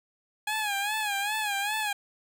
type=tone with vibrato; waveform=15% pulse; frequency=830.6 Hz; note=G#5; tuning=in tune; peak=-21 dBFS; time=0.47-1.93 s; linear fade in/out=5 ms; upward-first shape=sine; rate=2.5 Hz; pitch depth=86 cents each way; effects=none